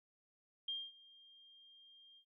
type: tone with ADSR envelope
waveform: sine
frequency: 3204 Hz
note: G7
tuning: 37 cents sharp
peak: -37 dBFS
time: 0.68-2.25 s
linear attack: 5 ms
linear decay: 230 ms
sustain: -23 dB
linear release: 77 ms
effects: none